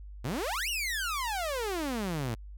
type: exponential two-way sweep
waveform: sawtooth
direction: up then down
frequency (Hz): 107.6 to 2973 to 107.6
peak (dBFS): -27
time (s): 0.24-2.35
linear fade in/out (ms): 10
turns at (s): 0.69
effects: added 50 Hz sine -42 dBFS peak until 2.57 s